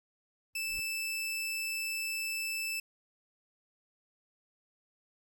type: noise with exponential growth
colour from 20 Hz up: brown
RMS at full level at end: -43 dBFS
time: 0.53-0.8 s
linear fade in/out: 5 ms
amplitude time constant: 58 ms
type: tone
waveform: sawtooth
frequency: 2637 Hz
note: E7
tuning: in tune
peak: -30 dBFS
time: 0.55-2.8 s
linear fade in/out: 5 ms
effects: none